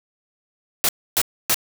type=noise bursts; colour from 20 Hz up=white; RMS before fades=-18 dBFS; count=3; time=0.84-1.544 s; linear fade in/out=0 ms; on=48 ms; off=280 ms; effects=none